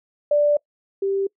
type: tone pair in turn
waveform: sine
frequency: 587.3 / 392 Hz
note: D5 / G4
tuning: 0 / 0 cents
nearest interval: perfect fifth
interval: 700 cents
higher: first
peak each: -14 / -19 dBFS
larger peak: first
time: 0.31-0.57 / 1.02-1.27 s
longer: first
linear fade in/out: 5 ms
effects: noise-tail reverb RT60 0.1 s tail -25 dB re dry